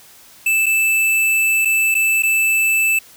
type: tone with dropouts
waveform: square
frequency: 2637 Hz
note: E7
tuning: in tune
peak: -14 dBFS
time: 0.46-2.99 s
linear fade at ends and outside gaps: 5 ms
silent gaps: 0.66-0.664 / 1.65-1.654 / 1.944-1.95 / 2.224-2.233 s
effects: white hiss -45 dBFS RMS until 3.16 s